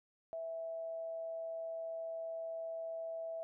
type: tone with amplitude modulation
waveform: sine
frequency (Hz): 657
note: E5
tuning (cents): -6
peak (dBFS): -38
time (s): 0.33-3.43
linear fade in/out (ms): 0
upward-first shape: sine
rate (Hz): 157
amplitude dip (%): 25
effects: none